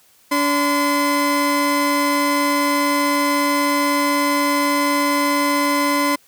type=tone pair together; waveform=30% pulse; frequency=286.8 / 1022 Hz; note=D4 / C6; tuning=-41 / -41 cents; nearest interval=octave + minor seventh; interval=2200 cents; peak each=-16 dBFS; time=0.31-6.16 s; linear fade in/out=10 ms; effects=white hiss -54 dBFS RMS until 6.27 s + high-pass 60 Hz 12 dB/octave